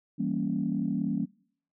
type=chord; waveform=sine; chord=E diminished seventh; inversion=none; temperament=equal; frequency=164.81 / 196 / 233.1 / 277.2 Hz; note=E3 / G3 / Bb3 / Db4; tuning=0 / 0 / 0 / 0 cents; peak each=-34 / -31 / -31 / -32 dBFS; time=0.18-1.26 s; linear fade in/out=20 ms; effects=noise-tail reverb RT60 0.6 s tail -25 dB re dry + tanh soft clip ceiling -16 dBFS